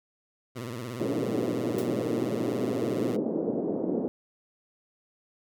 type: tone with vibrato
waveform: 15% pulse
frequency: 120 Hz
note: B2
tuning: 49 cents flat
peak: -28 dBFS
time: 0.55-3.17 s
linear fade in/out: 20 ms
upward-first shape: sine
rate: 17 Hz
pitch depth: 140 cents each way
type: band-pass noise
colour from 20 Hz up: pink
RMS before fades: -29 dBFS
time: 1-4.08 s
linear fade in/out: 0 ms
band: 230 to 490 Hz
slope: 24 dB/octave
type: noise with exponential decay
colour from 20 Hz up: white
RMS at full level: -38 dBFS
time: 1.78-1.94 s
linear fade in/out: 5 ms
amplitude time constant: 33 ms
effects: none